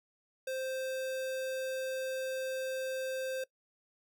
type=tone; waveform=square; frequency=523.3 Hz; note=C5; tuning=in tune; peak=-35 dBFS; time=0.47-3.44 s; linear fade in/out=5 ms; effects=noise-tail reverb RT60 0.1 s tail -21 dB re dry